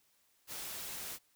white noise, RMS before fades -43 dBFS, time 0.47-1.19 s, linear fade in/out 50 ms, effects white hiss -72 dBFS RMS until 1.35 s

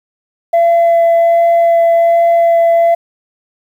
sine tone with vibrato, 676 Hz, E5, 43 cents sharp, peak -4 dBFS, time 0.53-2.95 s, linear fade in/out 10 ms, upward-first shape sine, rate 1.3 Hz, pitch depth 8 cents each way, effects tanh soft clip ceiling -5 dBFS + 7-bit

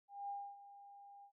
sine tone with ADSR envelope, 804 Hz, G5, 44 cents sharp, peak -40 dBFS, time 0.08-1.32 s, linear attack 210 ms, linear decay 270 ms, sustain -15 dB, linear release 81 ms, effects none

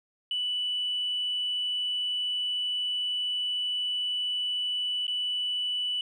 sine tone with dropouts, 2969 Hz, F#7, 5 cents sharp, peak -26 dBFS, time 0.31-6.01 s, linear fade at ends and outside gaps 2 ms, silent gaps 5.068-5.079 s, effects tanh soft clip ceiling -22 dBFS

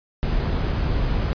brown noise, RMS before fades -22 dBFS, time 0.23-1.33 s, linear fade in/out 0 ms, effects resampled to 11025 Hz

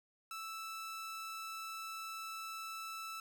sawtooth tone, 1318.5 Hz, E6, in tune, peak -39 dBFS, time 0.31-3.2 s, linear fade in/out 2 ms, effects none

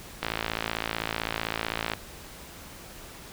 click train, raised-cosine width 0.3 ms, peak -11 dBFS, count 96, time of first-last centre 0.23-1.936 s, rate 55.7 Hz, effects pink hiss -45 dBFS RMS until 3.32 s

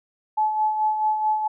sine tone with tremolo, 860 Hz, A5, 40 cents flat, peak -17 dBFS, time 0.37-1.48 s, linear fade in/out 10 ms, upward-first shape sine, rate 4.6 Hz, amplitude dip 50%, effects none

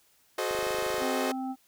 sawtooth chord, F# diminished seventh, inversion none, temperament equal with one note detuned, 370 / 431.4 / 523.3 / 622.3 Hz, F#4 / A4 / C5 / Eb5, 0 / -34 / 0 / 0 cents, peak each -30 dBFS, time 0.38-1.32 s, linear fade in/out 5 ms
click train, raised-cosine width 2 ms, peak -31 dBFS, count 14, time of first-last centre 0.51-1.022 s, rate 25.4 Hz
harmonic tone, 261.6 Hz, C4, in tune, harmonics 1 / 3 / 5, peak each -32 / -36 / -50 dBFS, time 0.99-1.56 s, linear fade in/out 50 ms
effects white hiss -65 dBFS RMS until 1.67 s

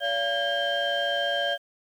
sine tone cluster, 572 / 687 / 1615 / 3148 Hz, D5 / F5 / G#6 / G7, -46 / -29 / -49 / +7 cents, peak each -28 dBFS, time 0-1.58 s, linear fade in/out 50 ms, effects tanh soft clip ceiling -18 dBFS + 9-bit

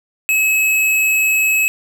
square tone, 2575 Hz, E7, 41 cents flat, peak -13 dBFS, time 0.29-1.68 s, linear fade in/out 0 ms, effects none

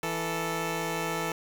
10% pulse tone pair together, 164.81 / 440 Hz, E3 / A4, 0 / 0 cents, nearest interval octave + perfect fourth, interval 1700 cents, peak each -24 dBFS, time 0.03-1.32 s, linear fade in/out 2 ms, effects 8-bit

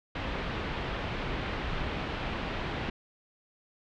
pink low-pass noise, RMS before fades -34 dBFS, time 0.15-2.9 s, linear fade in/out 5 ms, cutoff 3400 Hz, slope 24 dB/octave, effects none

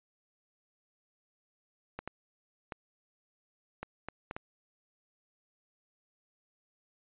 clicks, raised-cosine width 0.5 ms, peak -23 dBFS, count 7, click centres 1.99 / 2.076 / 2.722 / 3.83 / 4.086 / 4.311 / 4.365 s, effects resampled to 8000 Hz

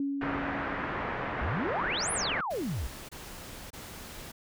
sine tone with exponential decay, 279.2 Hz, C#4, 13 cents sharp, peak -27 dBFS, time 0-2.07 s, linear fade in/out 2 ms, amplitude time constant 450 ms
white low-pass noise, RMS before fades -34 dBFS, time 0.21-2.41 s, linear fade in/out 5 ms, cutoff 1800 Hz, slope 24 dB/octave
sine exponential two-way sweep, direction up then down, 53.8 to 10990 to 53.8 Hz, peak -30 dBFS, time 1.41-2.87 s, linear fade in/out 5 ms, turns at 2.12 s
pink noise bursts, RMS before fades -44 dBFS, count 3, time 2.5-4.32 s, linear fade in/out 10 ms, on 590 ms, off 25 ms
effects none

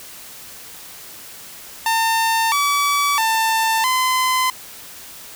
sawtooth tone with pitch steps, 900 / 1145 / 893 / 1025 Hz, A5 / D6 / A5 / C6, +39 / -44 / +25 / -36 cents, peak -12 dBFS, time 1.86-4.5 s, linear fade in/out 2 ms, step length 660 ms, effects white hiss -38 dBFS RMS until 5.35 s

